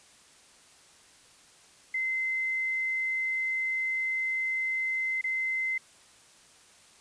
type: tone with dropouts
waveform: sine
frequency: 2065 Hz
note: C7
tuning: 23 cents flat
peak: -27 dBFS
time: 1.94-5.78 s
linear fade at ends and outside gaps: 5 ms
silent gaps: 5.213-5.24 s
effects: white hiss -57 dBFS RMS until 7 s + resampled to 22050 Hz